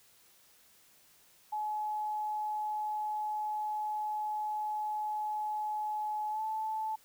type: tone with pitch glide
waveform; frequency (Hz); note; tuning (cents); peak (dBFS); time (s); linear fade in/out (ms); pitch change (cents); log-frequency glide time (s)
sine; 850 to 871.9; G#5 to A5; +40 to -16; -32; 1.52-6.96; 10; +44; 6.3-6.42
effects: white hiss -63 dBFS RMS until 7.04 s